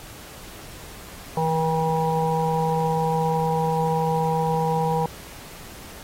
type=harmonic tone with a mistuned harmonic; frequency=160.4 Hz; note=E3; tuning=47 cents flat; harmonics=1 / 3 / 5 / 6; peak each=-24 / -25 / -25 / -27 dBFS; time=1.37-5.06 s; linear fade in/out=2 ms; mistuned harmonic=1; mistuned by=+20 cents; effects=pink hiss -42 dBFS RMS until 6.03 s + AAC 48 kbps